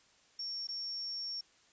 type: tone with dropouts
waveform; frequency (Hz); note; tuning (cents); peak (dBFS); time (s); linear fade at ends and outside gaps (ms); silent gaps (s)
sine; 5490; F8; -31; -37; 0.39-1.41; 5; 0.672-0.687
effects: white hiss -66 dBFS RMS until 1.72 s + resampled to 16000 Hz